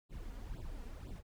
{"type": "noise with flanger", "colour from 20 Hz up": "brown", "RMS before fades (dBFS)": -45, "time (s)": [0.09, 1.23], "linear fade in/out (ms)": 50, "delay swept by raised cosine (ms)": [0.24, 4.24], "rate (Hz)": 2, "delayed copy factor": 0.85, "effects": []}